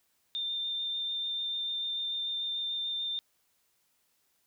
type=tone with vibrato; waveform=sine; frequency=3600 Hz; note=A7; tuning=39 cents sharp; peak=-31 dBFS; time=0.35-3.19 s; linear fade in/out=0 ms; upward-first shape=square; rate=6.8 Hz; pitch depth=9 cents each way; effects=white hiss -73 dBFS RMS until 4.46 s